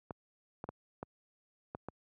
clicks, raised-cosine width 1 ms, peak -26 dBFS, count 6, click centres 0.108 / 0.641 / 0.69 / 1.029 / 1.749 / 1.886 s, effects high-pass 80 Hz 12 dB/octave

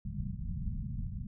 pink low-pass noise, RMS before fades -37 dBFS, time 0.05-1.27 s, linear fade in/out 5 ms, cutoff 220 Hz, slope 96 dB/octave, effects none

